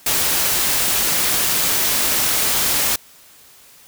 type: noise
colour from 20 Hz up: white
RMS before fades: -18 dBFS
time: 0.06-2.96 s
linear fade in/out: 5 ms
effects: white hiss -47 dBFS RMS until 3.87 s